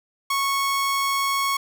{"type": "tone", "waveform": "sawtooth", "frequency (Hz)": 1103, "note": "C#6", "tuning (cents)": -9, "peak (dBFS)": -17, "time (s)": [0.3, 1.57], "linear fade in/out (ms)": 5, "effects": []}